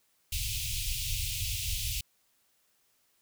pink band-stop noise, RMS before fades -33 dBFS, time 0.32-2.01 s, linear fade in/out 5 ms, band 120 to 2500 Hz, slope 48 dB/octave, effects white hiss -71 dBFS RMS until 3.21 s

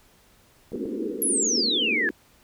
clicks, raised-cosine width 2 ms, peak -27 dBFS, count 3, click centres 0.72 / 0.756 / 0.856 s
pink band-pass noise, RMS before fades -30 dBFS, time 0.73-2.11 s, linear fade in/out 5 ms, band 210 to 480 Hz, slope 96 dB/octave
sine exponential sweep, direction down, 11480 to 1661.2 Hz, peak -21 dBFS, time 1.22-2.09 s, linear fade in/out 0 ms
effects pink hiss -58 dBFS RMS until 2.43 s

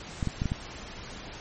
clicks, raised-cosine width 5 ms, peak -15 dBFS, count 5, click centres 0.228 / 0.273 / 0.419 / 0.457 / 0.519 s, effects pink hiss -42 dBFS RMS until 1.4 s + MP3 32 kbps

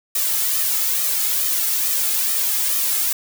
blue noise with flanger, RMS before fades -20 dBFS, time 0.15-3.13 s, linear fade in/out 5 ms, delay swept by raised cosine 1.6 to 2.37 ms, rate 2.3 Hz, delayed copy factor +0.7, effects none

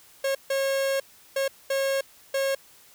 45% pulse tone bursts at uneven times, 544 Hz, C#5, 33 cents flat, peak -23 dBFS, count 5, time 0.24-0.35 / 0.5-1 / 1.36-1.48 / 1.7-2.01 / 2.34-2.55 s, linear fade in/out 5 ms, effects white hiss -54 dBFS RMS until 2.94 s

